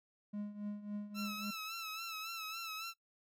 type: tone with tremolo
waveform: triangle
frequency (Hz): 206.9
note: G#3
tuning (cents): -6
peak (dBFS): -35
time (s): 0.33-1.51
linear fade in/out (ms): 10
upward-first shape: triangle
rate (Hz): 3.6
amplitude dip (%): 80
type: tone with vibrato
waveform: 15% pulse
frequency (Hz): 1316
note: E6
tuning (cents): -3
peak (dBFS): -35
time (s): 1.14-2.94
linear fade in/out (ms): 50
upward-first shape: sine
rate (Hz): 3.6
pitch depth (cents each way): 57
effects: noise-tail reverb RT60 0.1 s tail -20 dB re dry